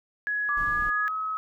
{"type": "tone", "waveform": "sine", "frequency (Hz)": 1680, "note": "G#6", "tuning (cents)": 19, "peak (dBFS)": -25, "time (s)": [0.27, 1.08], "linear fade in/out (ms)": 0}
{"type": "tone with pitch glide", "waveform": "sine", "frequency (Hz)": [1174, 1280.3], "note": ["D6", "D#6"], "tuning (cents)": [-1, 49], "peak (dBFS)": -27, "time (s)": [0.49, 1.37], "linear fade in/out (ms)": 0, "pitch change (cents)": 150, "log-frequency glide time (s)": [0.61, 1.15]}
{"type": "noise", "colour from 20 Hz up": "brown", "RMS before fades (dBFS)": -38, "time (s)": [0.57, 0.9], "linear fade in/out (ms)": 5}
{"effects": []}